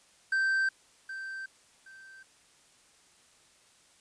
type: tone with echo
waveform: triangle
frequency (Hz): 1560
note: G6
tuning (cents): -9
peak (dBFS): -23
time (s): 0.32-0.69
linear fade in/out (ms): 5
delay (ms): 770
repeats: 2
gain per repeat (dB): -12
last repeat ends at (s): 2.23
effects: white hiss -62 dBFS RMS until 4 s + resampled to 22050 Hz